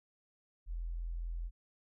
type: tone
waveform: sine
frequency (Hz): 42.26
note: E1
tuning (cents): +44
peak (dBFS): -36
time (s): 0.66-1.51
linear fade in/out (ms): 50
effects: none